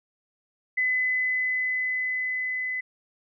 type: tone with level ramp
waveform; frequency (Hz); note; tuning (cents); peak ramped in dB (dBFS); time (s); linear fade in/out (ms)
sine; 2015; B6; +34; -21 to -27; 0.77-2.81; 10
effects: none